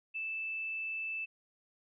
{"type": "tone", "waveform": "sine", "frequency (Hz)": 2637, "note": "E7", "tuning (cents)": 0, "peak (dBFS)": -35, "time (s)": [0.14, 1.26], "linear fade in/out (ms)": 20, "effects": []}